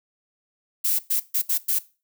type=noise bursts at uneven times; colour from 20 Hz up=violet; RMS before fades=-22 dBFS; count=5; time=0.84-0.99 / 1.1-1.2 / 1.34-1.42 / 1.49-1.58 / 1.68-1.79 s; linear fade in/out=10 ms; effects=noise-tail reverb RT60 0.3 s tail -18 dB re dry